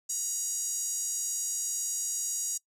5% pulse tone with high-pass filter, 958 Hz, A#5, 47 cents sharp, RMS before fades -32 dBFS, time 0.09-2.58 s, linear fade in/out 10 ms, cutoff 6800 Hz, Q 5.6, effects noise-tail reverb RT60 0.1 s tail -22 dB re dry

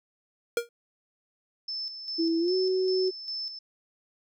square tone with exponential decay, 471.3 Hz, A#4, 19 cents sharp, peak -21 dBFS, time 0.57-0.69 s, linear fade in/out 2 ms, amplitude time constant 24 ms
sine tone with tremolo, 5270 Hz, E8, 1 cent flat, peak -31 dBFS, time 1.68-3.59 s, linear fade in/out 5 ms, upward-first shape square, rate 2.5 Hz, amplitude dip 55%
sine tone with pitch glide, 329.6 to 374.3 Hz, E4 to F#4, 0 to +20 cents, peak -23 dBFS, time 2.18-3.11 s, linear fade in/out 20 ms, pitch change +220 cents, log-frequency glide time 2.39-2.54 s
effects none

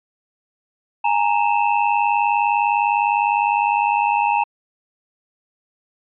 square ring-modulated tone, 880 Hz, A5, in tune, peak -13 dBFS, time 1.04-4.44 s, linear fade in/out 10 ms, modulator 49.9 Hz, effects resampled to 8000 Hz

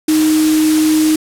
sine tone in noise, 311.1 Hz, D#4, in tune, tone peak -9 dBFS, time 0.08-1.16 s, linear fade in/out 5 ms, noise white, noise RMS -21 dBFS, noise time 0.08-1.16 s, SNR +9 dB, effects low-pass 12000 Hz 12 dB/octave

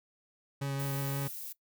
40% pulse tone with vibrato, 138.5 Hz, C#3, 1 cent flat, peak -31 dBFS, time 0.61-1.28 s, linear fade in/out 10 ms, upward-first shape triangle, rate 5.6 Hz, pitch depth 15 cents each way
violet noise, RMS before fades -42 dBFS, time 0.79-1.53 s, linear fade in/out 10 ms
effects noise-tail reverb RT60 0.1 s tail -19 dB re dry

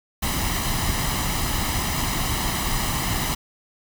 pink noise with comb filter, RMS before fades -24 dBFS, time 0.22-3.35 s, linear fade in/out 10 ms, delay 1 ms, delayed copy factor +0.6, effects none

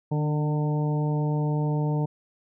harmonic tone with a mistuned harmonic, 150.3 Hz, D3, 40 cents sharp, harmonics 1 / 2 / 3 / 4 / 5 / 6, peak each -23 / -32 / -34 / -38 / -40 / -37 dBFS, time 0.11-2.06 s, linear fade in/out 10 ms, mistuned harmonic 2, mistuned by -24 cents, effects none

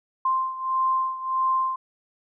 sine beating tone pair, 1046.5 / 1048.1 Hz, C6 / C6, 0 / +3 cents, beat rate 1.6 Hz, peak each -23 / -27 dBFS, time 0.25-1.76 s, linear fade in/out 5 ms, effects none

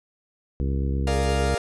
harmonic tone, 68 Hz, C#2, 33 cents flat, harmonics 1 / 2 / 3 / 4 / 5 / 6 / 7, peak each -23 / -29 / -33 / -35 / -37 / -39 / -40 dBFS, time 0.6-1.55 s, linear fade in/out 0 ms
40% pulse chord, Bb dominant seventh, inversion third, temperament equal, 415.3 / 466.2 / 587.3 / 698.5 Hz, Ab4 / Bb4 / D5 / F5, 0 / 0 / 0 / 0 cents, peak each -30 / -28 / -31 / -28 dBFS, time 1.07-1.58 s, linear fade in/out 2 ms
effects resampled to 24000 Hz

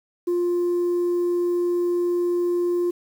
sine tone, 350.8 Hz, F4, 8 cents sharp, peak -17 dBFS, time 0.27-2.91 s, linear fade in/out 10 ms, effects tanh soft clip ceiling -18 dBFS + 8-bit

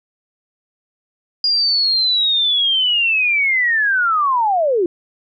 sine linear sweep, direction down, 4872 to 329.9 Hz, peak -13 dBFS, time 1.44-4.86 s, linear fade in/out 2 ms, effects none

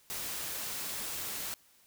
white noise, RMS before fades -38 dBFS, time 0.1-1.54 s, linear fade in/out 0 ms, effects white hiss -64 dBFS RMS until 1.86 s

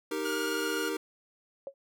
square chord, Eb major, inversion none, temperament equal, 311.1 / 392 / 466.2 Hz, Eb4 / G4 / Bb4, 0 / 0 / 0 cents, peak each -36 dBFS, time 0.11-0.97 s, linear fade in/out 5 ms
sawtooth tone with vibrato, 1426 Hz, F6, 36 cents sharp, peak -30 dBFS, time 0.24-0.9 s, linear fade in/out 20 ms, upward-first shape square, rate 18 Hz, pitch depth 13 cents each way
sine tone with exponential decay, 550 Hz, C#5, 14 cents flat, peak -31 dBFS, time 1.67-1.74 s, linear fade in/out 1 ms, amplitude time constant 15 ms
effects none

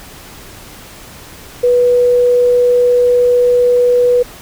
sine tone, 490 Hz, B4, 14 cents flat, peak -7 dBFS, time 1.63-4.23 s, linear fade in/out 10 ms, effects pink hiss -35 dBFS RMS until 4.41 s

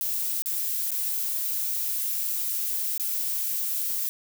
violet noise with dropouts, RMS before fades -28 dBFS, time 0.01-4.09 s, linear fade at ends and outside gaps 0 ms, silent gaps 0.421-0.459 / 0.906-0.916 / 2.978-2.997 s, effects none

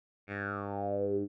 10% pulse tone with low-pass filter sweep, 100.7 Hz, G2, 47 cents sharp, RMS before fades -34 dBFS, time 0.27-1.28 s, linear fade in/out 50 ms, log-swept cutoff 2200 to 310 Hz, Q 8.1, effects none

